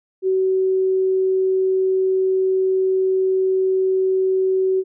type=tone; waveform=sine; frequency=377.8 Hz; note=F#4; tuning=36 cents sharp; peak=-15 dBFS; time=0.22-4.84 s; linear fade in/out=50 ms; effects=none